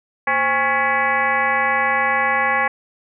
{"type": "tone with frequency modulation", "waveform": "sine", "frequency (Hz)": 1396.9, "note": "F6", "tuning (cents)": 0, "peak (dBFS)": -15, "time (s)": [0.27, 2.68], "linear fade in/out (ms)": 5, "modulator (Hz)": 291, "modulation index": 2.7, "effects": []}